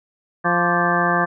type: harmonic tone with a mistuned harmonic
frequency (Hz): 174.61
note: F3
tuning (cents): 0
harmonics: 1 / 2 / 3 / 4 / 5 / 6 / 7 / 9 / 10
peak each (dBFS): -24 / -26 / -27 / -23 / -27 / -26 / -22 / -23 / -25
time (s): 0.44-1.26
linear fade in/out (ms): 20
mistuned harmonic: 7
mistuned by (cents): -71
effects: none